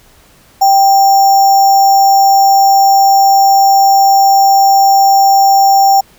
sine tone with sample-and-hold, 784 Hz, G5, in tune, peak -4 dBFS, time 0.61-6.01 s, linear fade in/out 10 ms, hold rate 6300 Hz, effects pink hiss -45 dBFS RMS until 6.18 s

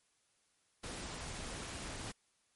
pink noise, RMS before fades -44 dBFS, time 0.83-2.12 s, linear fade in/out 10 ms, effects white hiss -75 dBFS RMS until 2.55 s + MP3 48 kbps

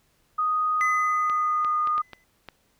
sine tone with pitch glide, 1244.5 to 1225.9 Hz, D#6 to D#6, 0 to -26 cents, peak -21 dBFS, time 0.38-2.02 s, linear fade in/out 10 ms, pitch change -26 cents, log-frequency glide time 0.88-1.79 s
triangle tone with exponential decay, 2017 Hz, B6, 36 cents sharp, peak -21 dBFS, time 0.81-2.24 s, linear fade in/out 0 ms, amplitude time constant 310 ms
clicks, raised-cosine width 0.3 ms, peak -22 dBFS, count 6, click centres 1.298 / 1.647 / 1.873 / 1.98 / 2.133 / 2.487 s
effects pink hiss -66 dBFS RMS until 2.79 s

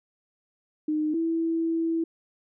sine tone pair in turn, 306.4 / 328.8 Hz, D#4 / E4, -27 / -4 cents, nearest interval minor second, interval 123 cents, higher second, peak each -23 dBFS, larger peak neither, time 0.88-1.14 / 1.14-2.04 s, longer second, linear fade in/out 5 ms, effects none

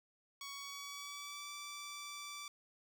10% pulse tone with pitch glide, 1119 to 1163.8 Hz, C#6 to D6, +16 to -16 cents, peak -37 dBFS, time 0.41-2.48 s, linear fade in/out 2 ms, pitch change +68 cents, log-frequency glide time 0.53-1.52 s, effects none

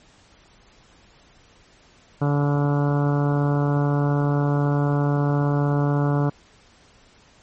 harmonic tone with a mistuned harmonic, 144 Hz, D3, 34 cents flat, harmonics 1 / 2 / 3 / 4 / 5 / 6 / 7 / 8 / 9 / 10, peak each -19 / -25 / -29 / -31 / -33 / -35 / -36 / -37 / -38 / -39 dBFS, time 2.21-6.3 s, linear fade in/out 10 ms, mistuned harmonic 9, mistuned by +20 cents, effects pink hiss -54 dBFS RMS until 7.42 s + MP3 32 kbps

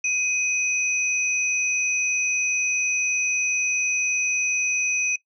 sine tone pair together, 2508 / 5965 Hz, D#7 / F#8, +13 / +13 cents, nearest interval octave + minor third, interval 1500 cents, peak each -22 / -26 dBFS, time 0.04-5.16 s, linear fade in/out 5 ms, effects noise-tail reverb RT60 0.1 s tail -18 dB re dry

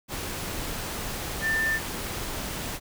sine tone in noise, 1784 Hz, A6, 23 cents sharp, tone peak -23 dBFS, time 1.41-1.8 s, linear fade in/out 50 ms, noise pink, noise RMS -33 dBFS, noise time 0.08-2.8 s, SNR +7 dB, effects none

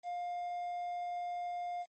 triangle tone with quantisation, 706 Hz, F5, 19 cents sharp, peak -34 dBFS, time 0.03-1.86 s, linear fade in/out 50 ms, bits 10, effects MP3 32 kbps

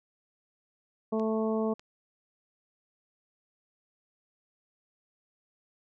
harmonic tone, 220 Hz, A3, in tune, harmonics 1 / 2 / 3 / 4 / 5, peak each -29 / -30 / -35 / -41 / -41 dBFS, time 1.12-1.74 s, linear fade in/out 10 ms
clicks, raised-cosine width 0.2 ms, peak -32 dBFS, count 2, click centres 1.197 / 1.795 s
effects none

